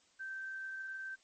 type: tone with quantisation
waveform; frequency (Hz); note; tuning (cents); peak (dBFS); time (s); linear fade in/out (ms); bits
sine; 1556; G6; -13; -40; 0.19-1.16; 20; 11
effects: white hiss -69 dBFS RMS until 1.23 s + MP3 32 kbps